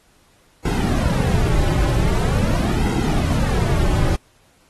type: noise with flanger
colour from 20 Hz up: brown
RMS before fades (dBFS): -18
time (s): 0.65-4.16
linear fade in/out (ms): 5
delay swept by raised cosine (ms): 1.7 to 4.4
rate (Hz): 0.44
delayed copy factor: -0.65
effects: pink hiss -57 dBFS RMS until 4.69 s + AAC 32 kbps